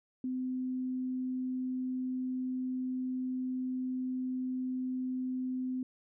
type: tone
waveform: sine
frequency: 255.9 Hz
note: C4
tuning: 38 cents flat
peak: -32 dBFS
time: 0.24-5.83 s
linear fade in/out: 2 ms
effects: none